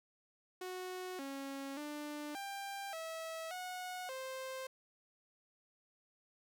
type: tone with pitch steps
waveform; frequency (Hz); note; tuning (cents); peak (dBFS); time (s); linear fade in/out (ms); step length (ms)
sawtooth; 367.7 / 274.3 / 296.5 / 793 / 649 / 731 / 524; F#4 / C#4 / D4 / G5 / E5 / F#5 / C5; -11 / -18 / +17 / +20 / -27 / -21 / +2; -38; 0.61-4.67; 5; 580
effects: none